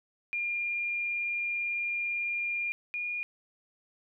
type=tone pair in turn; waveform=sine; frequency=2406 / 2431 Hz; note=D7 / D#7; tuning=+41 / -41 cents; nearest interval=unison; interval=18 cents; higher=second; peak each=-29 / -31 dBFS; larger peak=first; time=0.33-2.72 / 2.94-3.23 s; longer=first; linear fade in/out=0 ms; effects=none